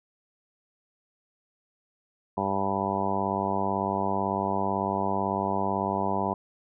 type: harmonic tone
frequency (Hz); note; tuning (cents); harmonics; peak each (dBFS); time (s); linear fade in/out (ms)
98; G2; 0; 1 / 2 / 3 / 4 / 5 / 6 / 7 / 8 / 9 / 10; -38 / -32 / -37 / -34 / -38 / -36 / -33 / -34 / -32 / -32; 2.37-6.34; 5
effects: none